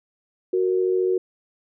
sine tone pair together, 369.9 / 464.1 Hz, F#4 / A#4, 0 / -8 cents, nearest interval major third, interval 392 cents, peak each -19 / -25 dBFS, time 0.53-1.18 s, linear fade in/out 5 ms, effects none

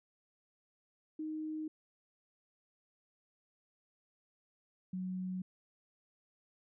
sine tone pair in turn, 311.1 / 184.83 Hz, D#4 / F#3, 0 / -2 cents, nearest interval major sixth, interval 902 cents, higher first, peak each -37 / -36 dBFS, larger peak second, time 1.19-1.68 / 4.93-5.42 s, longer neither, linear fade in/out 5 ms, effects none

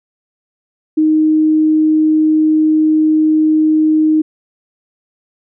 sine tone, 311.1 Hz, D#4, in tune, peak -8 dBFS, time 0.97-4.22 s, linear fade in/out 10 ms, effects none

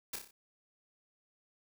white noise with echo, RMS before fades -38 dBFS, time 0.13-0.16 s, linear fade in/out 5 ms, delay 30 ms, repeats 5, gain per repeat -5 dB, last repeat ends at 0.31 s, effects none

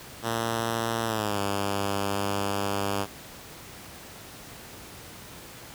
5% pulse tone with pitch glide, 114.8 to 99.94 Hz, A#2 to G2, -26 to +34 cents, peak -15 dBFS, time 0.22-3.07 s, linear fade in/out 50 ms, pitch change -240 cents, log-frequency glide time 1.03-1.4 s, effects pink hiss -44 dBFS RMS until 5.74 s + high-pass 60 Hz 12 dB/octave

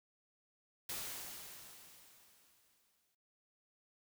white noise with exponential decay, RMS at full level -41 dBFS, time 0.89-3.15 s, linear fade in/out 5 ms, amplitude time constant 490 ms, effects noise-tail reverb RT60 0.5 s tail -23 dB re dry

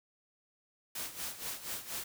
white noise with tremolo, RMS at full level -38 dBFS, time 0.95-2.04 s, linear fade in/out 5 ms, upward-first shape sine, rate 4.2 Hz, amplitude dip 75%, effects none

